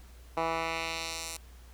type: tone with band-pass filter sweep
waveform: 10% pulse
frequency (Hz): 164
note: E3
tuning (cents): -9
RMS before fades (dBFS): -34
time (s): 0.37-1.37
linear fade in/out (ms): 2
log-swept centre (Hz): 980 to 8900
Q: 1
effects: added 60 Hz sine -49 dBFS peak until 1.73 s + pink hiss -59 dBFS RMS until 1.73 s